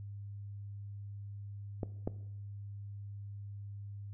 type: clicks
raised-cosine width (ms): 2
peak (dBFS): -22 / -20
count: 2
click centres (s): 1.832 / 2.075
effects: noise-tail reverb RT60 0.8 s tail -17 dB re dry + added 101 Hz sine -42 dBFS peak until 4.13 s